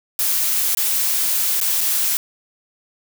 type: noise with dropouts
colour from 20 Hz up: blue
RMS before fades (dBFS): -19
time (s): 0.19-2.17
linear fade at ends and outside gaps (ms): 0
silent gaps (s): 0.749-0.772 / 1.602-1.613 / 1.807-1.812
effects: none